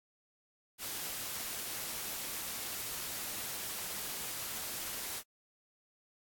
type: noise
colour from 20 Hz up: white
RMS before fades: -40 dBFS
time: 0.78-5.23 s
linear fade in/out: 50 ms
effects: AAC 64 kbps